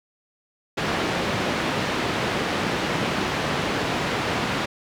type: band-pass noise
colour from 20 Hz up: pink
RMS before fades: -25 dBFS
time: 0.77-4.66 s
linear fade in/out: 10 ms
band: 140 to 3400 Hz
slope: 12 dB/octave
effects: none